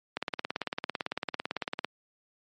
click train, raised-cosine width 0.3 ms, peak -14 dBFS, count 31, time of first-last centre 0.17-1.846 s, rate 17.9 Hz, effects high-pass 200 Hz 12 dB/octave + MP3 48 kbps

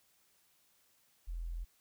sine tone, 42.13 Hz, E1, 38 cents sharp, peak -37 dBFS, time 1.27-1.65 s, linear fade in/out 20 ms, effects white hiss -71 dBFS RMS until 1.8 s

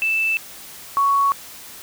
sine tone pair in turn, 2644 / 1114.7 Hz, E7 / C#6, +5 / +9 cents, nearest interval octave + minor third, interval 1496 cents, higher first, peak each -17 / -14 dBFS, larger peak second, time 0.02-0.37 / 0.97-1.32 s, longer neither, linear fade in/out 0 ms, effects white hiss -39 dBFS RMS until 1.82 s

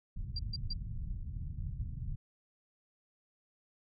pink low-pass noise, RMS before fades -39 dBFS, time 0.16-2.16 s, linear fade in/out 5 ms, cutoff 140 Hz, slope 24 dB/octave
sine tone bursts, 4734 Hz, D8, 13 cents sharp, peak -36 dBFS, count 3, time 0.36-0.733 s, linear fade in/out 5 ms, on 31 ms, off 140 ms
effects none

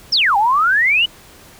sine exponential two-way sweep, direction down then up, 5730 to 784 to 3026 Hz, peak -11 dBFS, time 0.12-1.06 s, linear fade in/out 10 ms, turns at 0.37 s, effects pink hiss -43 dBFS RMS until 1.59 s

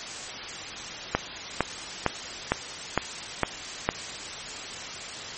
click train, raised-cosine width 0.5 ms, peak -5 dBFS, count 7, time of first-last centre 1.15-3.89 s, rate 2.19 Hz, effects white hiss -36 dBFS RMS until 5.37 s + MP3 32 kbps

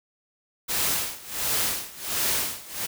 white noise with tremolo, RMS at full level -24 dBFS, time 0.68-2.87 s, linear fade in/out 20 ms, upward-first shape sine, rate 1.4 Hz, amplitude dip 90%, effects none

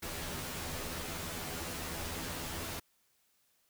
pink noise with comb filter, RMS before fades -40 dBFS, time 0.02-2.8 s, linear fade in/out 10 ms, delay 12 ms, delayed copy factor +0.9, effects white hiss -73 dBFS RMS until 3.69 s

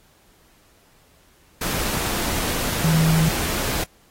sine tone in noise, 160.6 Hz, E3, 45 cents flat, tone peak -15 dBFS, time 2.84-3.29 s, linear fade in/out 5 ms, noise pink, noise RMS -25 dBFS, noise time 1.61-3.84 s, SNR +7 dB, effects pink hiss -57 dBFS RMS until 4.1 s + AAC 48 kbps

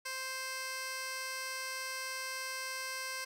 15% pulse tone with band-pass filter, 523.3 Hz, C5, in tune, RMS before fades -40 dBFS, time 0.05-3.25 s, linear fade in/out 10 ms, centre 5600 Hz, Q 0.51, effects none

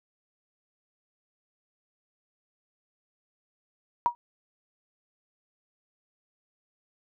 sine tone with exponential decay, 955 Hz, A#5, 42 cents sharp, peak -15 dBFS, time 4.06-4.15 s, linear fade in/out 0 ms, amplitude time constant 19 ms, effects none

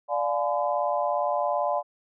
sine chord, D diminished seventh, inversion none, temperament just, 587.3 / 704.8 / 845.8 / 1014.9 Hz, D5 / F5 / Ab5 / Cb6, 0 / +16 / +31 / +47 cents, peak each -27 / -28 / -30 / -30 dBFS, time 0.08-1.83 s, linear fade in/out 50 ms, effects none

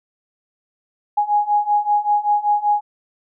sine beating tone pair, 827 / 832.2 Hz, G#5 / G#5, -8 / +3 cents, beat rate 5.2 Hz, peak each -19 / -17 dBFS, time 1.17-2.81 s, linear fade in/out 10 ms, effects none

